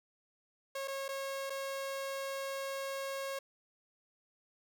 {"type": "tone with dropouts", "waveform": "sawtooth", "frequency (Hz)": 545, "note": "C#5", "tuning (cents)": -29, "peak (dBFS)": -33, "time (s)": [0.75, 3.39], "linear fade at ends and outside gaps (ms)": 5, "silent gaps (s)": [[0.876, 0.88], [1.082, 1.088], [1.498, 1.502]], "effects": []}